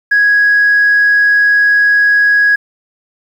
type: tone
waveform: sine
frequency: 1661.2 Hz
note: G#6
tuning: in tune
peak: -5 dBFS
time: 0.11-2.56 s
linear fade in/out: 10 ms
effects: tanh soft clip ceiling -3 dBFS + 7-bit